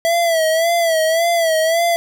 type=tone with vibrato; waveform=square; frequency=659.3 Hz; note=E5; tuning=in tune; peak=-14 dBFS; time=0.05-1.96 s; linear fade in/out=0 ms; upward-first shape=sine; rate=1.8 Hz; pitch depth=72 cents each way; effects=none